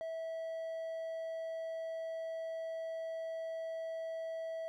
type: tone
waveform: triangle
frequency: 652 Hz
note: E5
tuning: 19 cents flat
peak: -36 dBFS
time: 0.01-4.68 s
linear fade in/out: 0 ms
effects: none